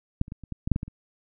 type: clicks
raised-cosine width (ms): 5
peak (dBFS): -10 / -30 / -23 / -29 / -20 / -15 / -6 / -14 / -19 / -28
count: 10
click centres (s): 0.214 / 0.281 / 0.321 / 0.437 / 0.523 / 0.675 / 0.717 / 0.761 / 0.831 / 0.88
effects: none